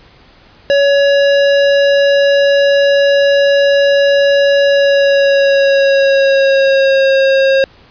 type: tone with pitch glide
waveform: square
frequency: 562 to 538.8 Hz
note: C#5 to C#5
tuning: +24 to -49 cents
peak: -8 dBFS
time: 0.7-7.64 s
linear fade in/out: 0 ms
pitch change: -73 cents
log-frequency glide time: 4.67-7.11 s
effects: pink hiss -44 dBFS RMS until 7.9 s + resampled to 11025 Hz